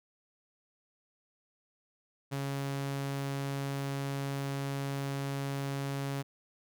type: tone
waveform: sawtooth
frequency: 138.59 Hz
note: C#3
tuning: in tune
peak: -29 dBFS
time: 2.31-6.23 s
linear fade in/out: 20 ms
effects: none